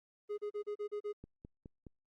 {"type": "tone bursts", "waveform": "triangle", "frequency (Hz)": 415.3, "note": "G#4", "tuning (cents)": 0, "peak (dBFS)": -34, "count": 7, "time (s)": [0.29, 1.13], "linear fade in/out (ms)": 20, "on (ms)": 90, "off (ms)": 35}
{"type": "click train", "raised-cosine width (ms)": 3, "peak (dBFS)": -36, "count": 4, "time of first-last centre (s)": [1.24, 1.868], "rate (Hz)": 4.78}
{"effects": ["Opus 32 kbps"]}